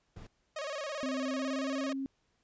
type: noise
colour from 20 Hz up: brown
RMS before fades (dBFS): -47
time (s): 0.16-0.27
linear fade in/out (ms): 5
type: tone with vibrato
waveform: sawtooth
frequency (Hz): 587.3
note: D5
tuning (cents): 0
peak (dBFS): -32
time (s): 0.56-1.93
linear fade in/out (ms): 5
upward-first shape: square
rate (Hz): 18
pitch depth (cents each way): 100
type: tone with pitch glide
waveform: sine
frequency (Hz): 261.6 to 270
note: C4 to C#4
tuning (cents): 0 to -45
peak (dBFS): -33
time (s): 1.03-2.06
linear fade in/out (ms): 0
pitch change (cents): +55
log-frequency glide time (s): 1.21-1.83
effects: pink hiss -75 dBFS RMS until 2.43 s + resampled to 16000 Hz